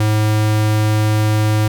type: tone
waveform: square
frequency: 107.3 Hz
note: A2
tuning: 43 cents flat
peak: -13 dBFS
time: 0-1.68 s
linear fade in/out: 5 ms
effects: none